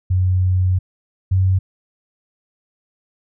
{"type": "tone pair in turn", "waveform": "sine", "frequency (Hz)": [92.1, 94.09], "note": ["F#2", "F#2"], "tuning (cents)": [-7, 30], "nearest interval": "unison", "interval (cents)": 37, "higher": "second", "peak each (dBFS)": [-13, -12], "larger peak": "second", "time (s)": [[0.1, 0.79], [1.31, 1.59]], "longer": "first", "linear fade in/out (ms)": 10, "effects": []}